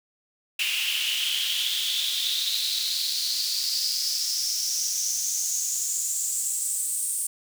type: noise with high-pass filter sweep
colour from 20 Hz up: pink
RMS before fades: -27 dBFS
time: 0.59-7.27 s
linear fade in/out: 5 ms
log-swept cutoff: 2700 to 8900 Hz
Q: 6.3
effects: none